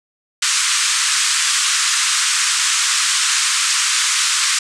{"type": "band-pass noise", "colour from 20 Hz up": "white", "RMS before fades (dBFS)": -17, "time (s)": [0.42, 4.59], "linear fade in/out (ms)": 5, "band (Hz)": [1100, 8800], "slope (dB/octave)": 48, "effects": []}